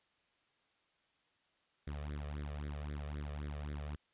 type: tone with flanger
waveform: sawtooth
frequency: 73.42 Hz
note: D2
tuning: in tune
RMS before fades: -42 dBFS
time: 1.87-3.96 s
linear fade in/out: 5 ms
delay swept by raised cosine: 0.52 to 1.72 ms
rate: 3.8 Hz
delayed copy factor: +0.85
effects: white hiss -75 dBFS RMS until 4.13 s + resampled to 8000 Hz